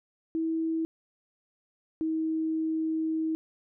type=tone pair in turn; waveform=sine; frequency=324.1 / 318.9 Hz; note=E4 / D#4; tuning=-29 / +43 cents; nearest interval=unison; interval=28 cents; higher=first; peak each=-26 dBFS; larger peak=neither; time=0.35-0.85 / 2.01-3.35 s; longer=second; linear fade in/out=0 ms; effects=none